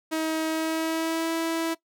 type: tone with pitch glide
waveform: sawtooth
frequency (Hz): 318.1 to 328.2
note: D#4 to E4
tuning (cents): +38 to -8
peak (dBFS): -21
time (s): 0.11-1.75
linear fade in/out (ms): 20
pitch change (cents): +54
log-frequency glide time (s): 0.47-1.32
effects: noise-tail reverb RT60 0.1 s tail -19 dB re dry